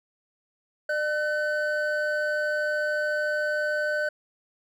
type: tone pair together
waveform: triangle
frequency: 601 / 1514.4 Hz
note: D5 / F#6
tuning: +40 / +40 cents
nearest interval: octave + major third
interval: 1600 cents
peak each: -25 / -25 dBFS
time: 0.89-4.09 s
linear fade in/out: 5 ms
effects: none